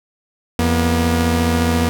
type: tone pair together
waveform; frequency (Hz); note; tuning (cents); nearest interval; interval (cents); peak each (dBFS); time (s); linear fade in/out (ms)
sawtooth; 84.85 / 240; F2 / B3; -49 / -49; octave + tritone; 1800; -13 / -13; 0.59-1.89; 0
effects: none